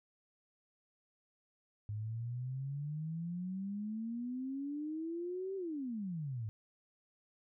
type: exponential two-way sweep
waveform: sine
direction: up then down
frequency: 103.5 to 392 to 103.5 Hz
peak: -37 dBFS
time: 1.89-6.49 s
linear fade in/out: 0 ms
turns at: 5.56 s
effects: none